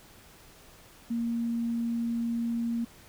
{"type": "tone", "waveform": "sine", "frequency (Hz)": 233.1, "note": "A#3", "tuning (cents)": 0, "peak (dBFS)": -27, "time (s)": [1.1, 2.85], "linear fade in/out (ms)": 10, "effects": ["pink hiss -54 dBFS RMS until 3.08 s"]}